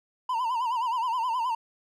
triangle tone with vibrato, 960 Hz, B5, 49 cents flat, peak -23 dBFS, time 0.29-1.55 s, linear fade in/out 5 ms, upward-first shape sine, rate 9.5 Hz, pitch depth 120 cents each way, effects none

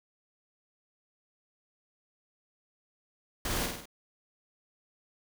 pink noise with echo, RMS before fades -33 dBFS, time 3.45-3.66 s, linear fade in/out 2 ms, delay 49 ms, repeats 4, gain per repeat -4 dB, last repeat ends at 3.856 s, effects none

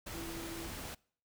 sine tone in noise, 332.9 Hz, E4, 17 cents sharp, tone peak -43 dBFS, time 0.14-0.68 s, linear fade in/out 10 ms, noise pink, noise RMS -44 dBFS, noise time 0.06-0.95 s, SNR -2 dB, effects noise-tail reverb RT60 0.5 s tail -24 dB re dry

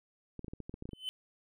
clicks, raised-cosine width 3 ms, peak -29 dBFS, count 11, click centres 0.393 / 0.445 / 0.482 / 0.535 / 0.603 / 0.695 / 0.741 / 0.824 / 0.855 / 0.891 / 0.933 s
triangle tone with exponential growth, 3041 Hz, F#7, 47 cents sharp, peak -30 dBFS, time 0.91-1.09 s, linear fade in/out 0 ms, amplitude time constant 37 ms
effects none

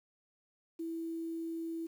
sine tone with quantisation, 329.6 Hz, E4, in tune, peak -36 dBFS, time 0.79-1.87 s, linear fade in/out 10 ms, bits 10, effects none

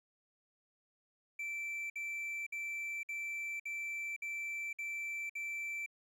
triangle tone bursts, 2334 Hz, D7, 11 cents flat, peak -36 dBFS, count 8, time 1.39-5.862 s, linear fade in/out 5 ms, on 510 ms, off 56 ms, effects 12-bit

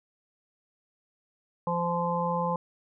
harmonic tone, 172.5 Hz, F3, 21 cents flat, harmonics 1 / 3 / 5 / 6, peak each -31 / -31 / -31 / -31 dBFS, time 1.67-2.56 s, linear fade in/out 2 ms, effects none

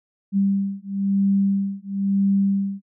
sine beating tone pair, 196.6 / 197.6 Hz, G3 / G3, +5 / +14 cents, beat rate 1 Hz, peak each -21 dBFS, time 0.32-2.82 s, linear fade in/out 50 ms, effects none

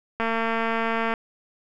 click train, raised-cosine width 0.5 ms, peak -11 dBFS, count 214, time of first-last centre 0.2-1.138 s, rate 227 Hz, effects none

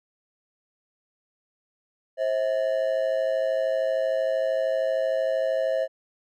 triangle ring-modulated tone, 588 Hz, D5, 2 cents sharp, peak -17 dBFS, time 2.17-5.88 s, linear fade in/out 50 ms, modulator 56.5 Hz, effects none

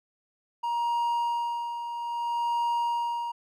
triangle tone with tremolo, 944 Hz, A#5, 22 cents sharp, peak -22 dBFS, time 0.63-3.32 s, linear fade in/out 10 ms, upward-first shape sine, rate 0.61 Hz, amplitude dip 60%, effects none

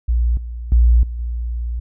sine tone with level steps, 58.9 Hz, A#1, 19 cents sharp, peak -13 / -25 / -8 / -23 / -20 dBFS, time 0.08-1.8 s, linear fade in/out 10 ms, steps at 0.37 / 0.72 / 1.03 / 1.19 s, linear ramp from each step 2 ms, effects none

